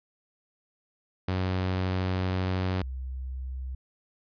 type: tone pair in turn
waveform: sawtooth / sine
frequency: 92.8 / 64.62 Hz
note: F#2 / C2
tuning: +6 / -21 cents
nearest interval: tritone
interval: 627 cents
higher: first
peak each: -22 / -32 dBFS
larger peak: first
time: 1.28-2.82 / 2.82-3.75 s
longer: first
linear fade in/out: 5 ms
effects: resampled to 11025 Hz